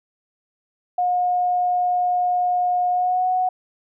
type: tone with pitch glide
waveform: sine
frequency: 719 to 737.1 Hz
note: F#5 to F#5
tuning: -50 to -7 cents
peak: -17 dBFS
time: 0.98-3.49 s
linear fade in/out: 5 ms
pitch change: +43 cents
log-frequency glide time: 2.9-3.27 s
effects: none